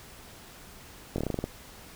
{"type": "slowing click train", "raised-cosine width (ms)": 2, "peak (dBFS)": -16, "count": 9, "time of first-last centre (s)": [1.16, 1.441], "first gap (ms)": 22, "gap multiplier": 1.13, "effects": ["pink hiss -49 dBFS RMS until 1.95 s"]}